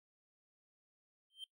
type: tone with exponential growth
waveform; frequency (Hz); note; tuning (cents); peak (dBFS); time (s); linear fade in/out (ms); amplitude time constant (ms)
triangle; 3136; G7; 0; -39; 1.3-1.44; 2; 29
effects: noise-tail reverb RT60 0.1 s tail -20 dB re dry